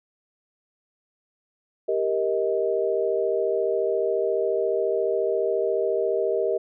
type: tone cluster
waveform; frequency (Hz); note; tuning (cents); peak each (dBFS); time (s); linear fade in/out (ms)
sine; 393.9 / 468.2 / 631; G4 / A#4 / D#5; +8 / +8 / +24; -25 / -25 / -26; 1.88-6.58; 10
effects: none